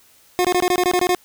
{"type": "tone bursts", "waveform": "25% pulse", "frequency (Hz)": 360, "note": "F#4", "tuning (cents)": -47, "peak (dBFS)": -11, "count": 10, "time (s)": [0.39, 1.148], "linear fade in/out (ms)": 0, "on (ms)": 56, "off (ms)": 22, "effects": ["white hiss -53 dBFS RMS until 1.24 s"]}